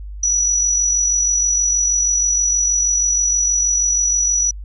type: tone with amplitude modulation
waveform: sine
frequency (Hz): 5880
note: F#8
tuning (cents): -12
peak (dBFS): -12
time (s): 0.23-4.51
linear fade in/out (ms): 5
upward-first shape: sine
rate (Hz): 46.3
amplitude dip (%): 40
effects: added 50 Hz sine -28 dBFS peak until 4.64 s